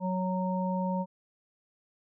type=harmonic tone; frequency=185 Hz; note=F#3; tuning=in tune; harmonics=1 / 3 / 5; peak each=-29 / -35 / -34 dBFS; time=0-1.06 s; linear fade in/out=50 ms; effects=none